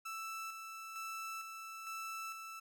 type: tone with tremolo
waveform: 30% pulse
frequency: 1322 Hz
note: E6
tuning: 5 cents sharp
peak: -39 dBFS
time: 0.05-2.6 s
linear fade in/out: 10 ms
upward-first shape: square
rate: 1.1 Hz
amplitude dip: 40%
effects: none